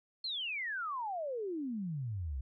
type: exponential sweep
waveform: sine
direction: down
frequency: 4329 to 61.2 Hz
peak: -35 dBFS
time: 0.24-2.41 s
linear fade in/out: 5 ms
effects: none